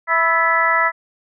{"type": "harmonic tone with a mistuned harmonic", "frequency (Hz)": 329.6, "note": "E4", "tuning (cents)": 0, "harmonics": [2, 3, 4, 5, 6], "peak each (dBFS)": [-24, -20, -18, -22, -18], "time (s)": [0.07, 0.92], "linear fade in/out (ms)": 50, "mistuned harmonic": 5, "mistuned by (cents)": 60, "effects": []}